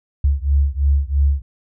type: beating tone pair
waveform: sine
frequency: 69 / 72 Hz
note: C#2 / D2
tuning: -7 / -34 cents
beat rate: 3 Hz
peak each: -16 / -17 dBFS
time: 0.24-1.42 s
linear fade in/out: 5 ms
effects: none